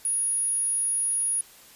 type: tone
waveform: sine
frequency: 10400 Hz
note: E9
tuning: 24 cents flat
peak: -23 dBFS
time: 0.05-1.41 s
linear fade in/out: 2 ms
effects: white hiss -51 dBFS RMS until 1.75 s + resampled to 32000 Hz